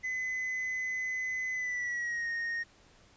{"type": "tone with pitch glide", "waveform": "triangle", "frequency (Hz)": [2025, 1856.9], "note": ["B6", "A#6"], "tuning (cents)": [43, -7], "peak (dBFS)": -30, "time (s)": [0.03, 2.64], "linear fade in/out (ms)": 20, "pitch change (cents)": -150, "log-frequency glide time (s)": [1.53, 2.29], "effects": ["pink hiss -61 dBFS RMS until 3.16 s", "resampled to 16000 Hz"]}